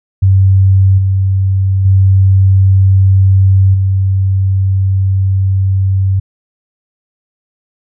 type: tone with level steps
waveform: sine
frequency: 96 Hz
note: G2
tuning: 36 cents flat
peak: -4 / -8 / -4 / -8 dBFS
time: 0.22-6.2 s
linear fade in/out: 10 ms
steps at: 0.98 / 1.85 / 3.74 s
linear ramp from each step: 5 ms
effects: none